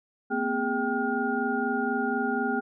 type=tone cluster; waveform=sine; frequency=232.3 / 256.4 / 410.5 / 783 / 1425 Hz; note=A#3 / C4 / G#4 / G5 / F6; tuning=-6 / -35 / -20 / -2 / +34 cents; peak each=-31 dBFS; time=0.3-2.61 s; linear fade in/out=20 ms; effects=none